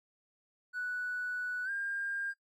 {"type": "tone with pitch glide", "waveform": "triangle", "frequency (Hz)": [1480, 1604.7], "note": ["F#6", "G6"], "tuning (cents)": [0, 40], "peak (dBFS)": -30, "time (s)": [0.73, 2.34], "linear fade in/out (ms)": 50, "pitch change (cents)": 140, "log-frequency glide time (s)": [1.64, 1.7], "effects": ["noise-tail reverb RT60 0.1 s tail -19 dB re dry", "tanh soft clip ceiling -31 dBFS"]}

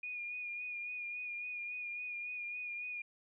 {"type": "tone with vibrato", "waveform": "sine", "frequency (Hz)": 2444, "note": "D#7", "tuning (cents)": -32, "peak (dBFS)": -39, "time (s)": [0.03, 3.02], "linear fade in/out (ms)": 5, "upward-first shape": "sine", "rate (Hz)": 3.6, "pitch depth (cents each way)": 29, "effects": []}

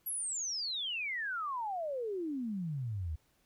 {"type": "exponential sweep", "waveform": "sine", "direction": "down", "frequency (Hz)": [11840, 73.42], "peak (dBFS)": -34, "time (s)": [0.06, 3.16], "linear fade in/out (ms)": 10, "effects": ["pink hiss -72 dBFS RMS until 3.45 s"]}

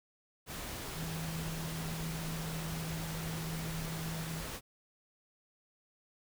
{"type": "tone in noise", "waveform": "sine", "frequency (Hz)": 161.6, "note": "E3", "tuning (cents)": -34, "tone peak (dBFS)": -38, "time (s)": [0.94, 4.44], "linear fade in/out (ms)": 50, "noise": "pink", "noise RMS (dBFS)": -42, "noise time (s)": [0.46, 4.61], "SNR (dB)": 1, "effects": []}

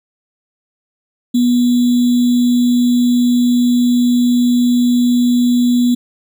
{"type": "tone with sample-and-hold", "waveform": "sine", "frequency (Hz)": 243.8, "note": "B3", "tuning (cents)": -22, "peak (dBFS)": -9, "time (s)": [1.34, 5.95], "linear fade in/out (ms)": 10, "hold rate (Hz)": 3675, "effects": []}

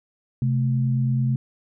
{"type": "tone pair together", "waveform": "sine", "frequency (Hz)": [130.81, 220], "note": ["C3", "A3"], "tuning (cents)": [0, 0], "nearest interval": "major sixth", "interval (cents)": 900, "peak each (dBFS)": [-19, -27], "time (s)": [0.42, 1.36], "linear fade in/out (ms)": 2, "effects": []}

